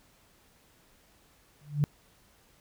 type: tone with exponential growth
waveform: sine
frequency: 146.3 Hz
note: D3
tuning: 6 cents flat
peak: -18 dBFS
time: 1.61-1.84 s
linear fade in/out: 0 ms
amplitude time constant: 48 ms
effects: tanh soft clip ceiling -14 dBFS + pink hiss -63 dBFS RMS until 2.6 s